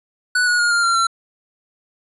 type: tone with pitch steps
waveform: square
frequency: 1481 / 1453.9 / 1427.3 / 1401.1 / 1375.5 / 1350.3 Hz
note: F#6 / F#6 / F6 / F6 / F6 / E6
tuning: +1 / -31 / +37 / +5 / -27 / +41 cents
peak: -15 dBFS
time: 0.35-1.07 s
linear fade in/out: 5 ms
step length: 120 ms
effects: resampled to 24000 Hz